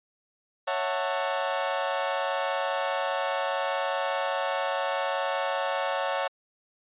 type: chord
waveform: 30% pulse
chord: F# minor seventh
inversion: second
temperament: equal with one note detuned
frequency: 554.4 / 659.3 / 740 / 890.7 Hz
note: C#5 / E5 / F#5 / A5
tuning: 0 / 0 / 0 / +21 cents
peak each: -27 / -31 / -30 / -30 dBFS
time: 0.67-6.28 s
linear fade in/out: 10 ms
effects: resampled to 8000 Hz